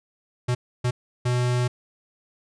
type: tone bursts at uneven times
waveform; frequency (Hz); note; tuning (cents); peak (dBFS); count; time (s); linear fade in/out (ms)
square; 123.47; B2; 0; -21; 3; 0.48-0.55 / 0.84-0.91 / 1.25-1.68; 10
effects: resampled to 22050 Hz